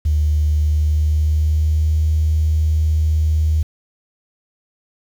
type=tone with pitch glide; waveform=triangle; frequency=75.6 to 77.95 Hz; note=D#2 to D#2; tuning=-49 to +4 cents; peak=-9 dBFS; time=0.05-3.63 s; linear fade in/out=10 ms; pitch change=+53 cents; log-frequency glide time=0.54-2.03 s; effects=tanh soft clip ceiling -11 dBFS + 7-bit